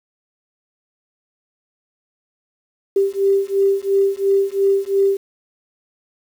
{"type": "beating tone pair", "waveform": "sine", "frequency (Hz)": [392, 394.9], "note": ["G4", "G4"], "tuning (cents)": [0, 13], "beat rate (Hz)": 2.9, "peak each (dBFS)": -17, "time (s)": [2.96, 5.17], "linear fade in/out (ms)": 5, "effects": ["7-bit"]}